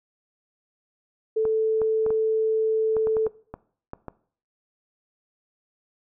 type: tone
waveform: sine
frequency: 440 Hz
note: A4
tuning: in tune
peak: -19 dBFS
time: 1.36-3.28 s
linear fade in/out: 10 ms
type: clicks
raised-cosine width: 1 ms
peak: -20 dBFS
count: 11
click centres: 1.453 / 1.817 / 2.064 / 2.105 / 2.967 / 3.071 / 3.168 / 3.266 / 3.54 / 3.934 / 4.083 s
effects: noise-tail reverb RT60 0.5 s tail -19 dB re dry